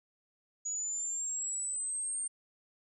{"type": "exponential sweep", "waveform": "sine", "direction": "up", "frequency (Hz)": [6800, 8750], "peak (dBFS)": -33, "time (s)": [0.65, 2.28], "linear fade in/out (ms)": 10, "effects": []}